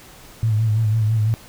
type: tone with vibrato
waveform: sine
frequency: 109.5 Hz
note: A2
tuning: 8 cents flat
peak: -15 dBFS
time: 0.43-1.34 s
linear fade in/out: 0 ms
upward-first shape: sine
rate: 6 Hz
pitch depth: 54 cents each way
effects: pink hiss -44 dBFS RMS until 1.48 s